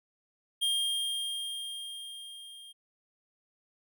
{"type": "tone with level ramp", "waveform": "square", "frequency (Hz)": 3214, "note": "G7", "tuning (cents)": 43, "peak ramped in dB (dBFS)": [-26, -48], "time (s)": [0.61, 2.73], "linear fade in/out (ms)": 20, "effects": []}